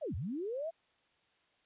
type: linear two-way sweep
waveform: sine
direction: down then up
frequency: 683 to 69 to 683 Hz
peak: -35 dBFS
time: 0.01-0.71 s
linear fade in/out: 20 ms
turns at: 0.15 s
effects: white hiss -72 dBFS RMS until 1.65 s + resampled to 8000 Hz